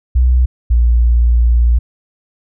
sine tone pair in turn, 62.4 / 58.9 Hz, B1 / A#1, +19 / +19 cents, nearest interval minor second, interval 100 cents, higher first, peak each -7 dBFS, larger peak neither, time 0.15-0.46 / 0.7-1.79 s, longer second, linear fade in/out 10 ms, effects none

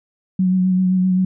sine tone with vibrato, 185 Hz, F#3, in tune, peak -13 dBFS, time 0.39-1.25 s, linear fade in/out 5 ms, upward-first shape sine, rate 7.7 Hz, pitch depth 23 cents each way, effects none

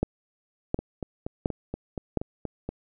two click trains, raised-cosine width 2 ms, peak -10 / -18 dBFS, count 4 / 9, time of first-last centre 0.03-2.173 / 0.79-2.69 s, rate 1.4 / 4.21 Hz, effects none

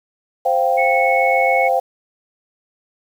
sine chord, C suspended fourth, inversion none, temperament just, 523.3 / 697.7 / 784.9 Hz, C5 / F5 / G5, 0 / -2 / +2 cents, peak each -18 dBFS, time 0.45-1.8 s, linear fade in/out 10 ms
sine tone, 2204 Hz, C#7, 11 cents flat, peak -18 dBFS, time 0.77-1.69 s, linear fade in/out 20 ms
effects 7-bit

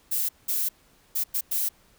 violet noise bursts at uneven times, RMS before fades -26 dBFS, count 5, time 0.11-0.29 / 0.48-0.69 / 1.15-1.24 / 1.34-1.41 / 1.51-1.69 s, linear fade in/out 10 ms, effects pink hiss -60 dBFS RMS until 1.98 s

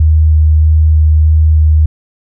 sine tone with vibrato, 77.78 Hz, D#2, in tune, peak -4 dBFS, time 0-1.86 s, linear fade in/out 5 ms, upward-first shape square, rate 1.6 Hz, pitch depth 8 cents each way, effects none

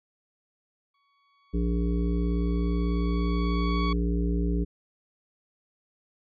sawtooth tone with exponential growth, 1122 Hz, C#6, 21 cents sharp, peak -25 dBFS, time 0.94-3.93 s, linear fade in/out 5 ms, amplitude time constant 650 ms
harmonic tone, 58.27 Hz, A#1, in tune, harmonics 1 / 3 / 5 / 7 / 8, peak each -25 / -29 / -32 / -35 / -44 dBFS, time 1.53-4.65 s, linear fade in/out 20 ms
effects resampled to 11025 Hz

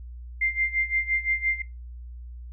sine tone with tremolo, 2096 Hz, C7, 2 cents sharp, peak -20 dBFS, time 0.41-1.62 s, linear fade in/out 5 ms, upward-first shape sine, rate 5.8 Hz, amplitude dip 85%, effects noise-tail reverb RT60 0.2 s tail -17 dB re dry + added 60 Hz sine -37 dBFS peak until 2.52 s

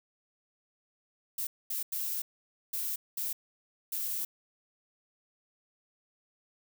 violet noise bursts at uneven times, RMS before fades -34 dBFS, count 6, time 1.38-1.47 / 1.7-1.83 / 1.92-2.22 / 2.73-2.96 / 3.17-3.33 / 3.92-4.25 s, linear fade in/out 5 ms, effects none

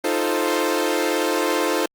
sawtooth chord, F dominant seventh, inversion third, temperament equal, 311.1 / 349.2 / 440 / 523.3 Hz, Eb4 / F4 / A4 / C5, 0 / 0 / 0 / 0 cents, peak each -21 dBFS, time 0.04-1.86 s, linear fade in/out 5 ms, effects Opus 32 kbps

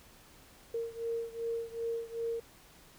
sine beating tone pair, 460.5 / 463.1 Hz, A#4 / A#4, -21 / -11 cents, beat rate 2.6 Hz, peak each -36 / -38 dBFS, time 0.74-2.4 s, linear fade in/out 5 ms, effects pink hiss -58 dBFS RMS until 2.98 s

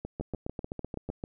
two click trains, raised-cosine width 2 ms, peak -21 / -22 dBFS, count 8 / 9, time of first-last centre 0.21-1.101 / 0.05-1.239 s, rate 7.86 / 6.73 Hz, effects none

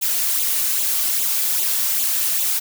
blue noise with flanger, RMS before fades -20 dBFS, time 0.01-2.6 s, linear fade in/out 20 ms, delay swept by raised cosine 0.27 to 3.47 ms, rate 2.5 Hz, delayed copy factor +0.7, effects none

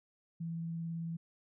sine tone with vibrato, 166 Hz, E3, 12 cents sharp, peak -36 dBFS, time 0.4-1.17 s, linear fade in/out 10 ms, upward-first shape sine, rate 18 Hz, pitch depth 11 cents each way, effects none

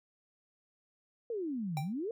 sine exponential two-way sweep, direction down then up, 484.5 to 138.59 to 484.5 Hz, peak -33 dBFS, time 1.3-2.11 s, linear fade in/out 2 ms, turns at 1.8 s
square tone with exponential decay, 784 Hz, G5, in tune, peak -33 dBFS, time 1.77-1.93 s, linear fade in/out 1 ms, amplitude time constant 34 ms
effects MP3 96 kbps

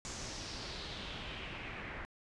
pink noise with low-pass filter sweep, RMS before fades -44 dBFS, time 0.05-2.05 s, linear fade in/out 0 ms, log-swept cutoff 6900 to 1900 Hz, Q 2.9, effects resampled to 24000 Hz

